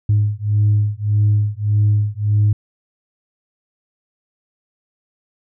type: beating tone pair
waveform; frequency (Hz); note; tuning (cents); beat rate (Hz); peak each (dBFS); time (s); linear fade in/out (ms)
sine; 103.7 / 105.4; G#2 / G#2; -2 / +26; 1.7; -15; 0.09-2.53; 5
effects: tanh soft clip ceiling -8 dBFS